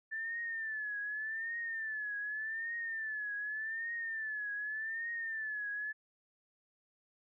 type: tone with vibrato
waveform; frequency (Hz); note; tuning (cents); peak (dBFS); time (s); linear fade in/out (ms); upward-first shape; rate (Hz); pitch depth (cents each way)
sine; 1760; A6; 0; -36; 0.11-5.93; 20; triangle; 0.85; 110
effects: none